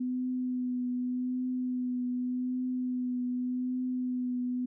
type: tone with vibrato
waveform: sine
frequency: 250.8 Hz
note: B3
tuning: 27 cents sharp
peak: -29 dBFS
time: 0-4.66 s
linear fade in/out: 10 ms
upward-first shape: triangle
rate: 0.85 Hz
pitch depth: 22 cents each way
effects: none